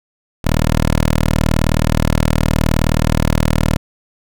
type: tone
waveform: 10% pulse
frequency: 39.15 Hz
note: D#1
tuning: 11 cents sharp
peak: -4 dBFS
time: 0.44-3.77 s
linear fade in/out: 10 ms
effects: none